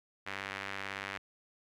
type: tone with band-pass filter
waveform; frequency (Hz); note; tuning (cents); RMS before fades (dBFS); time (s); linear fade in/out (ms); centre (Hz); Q
sawtooth; 98.1; G2; +2; -41; 0.26-1.18; 10; 2000; 1.6
effects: none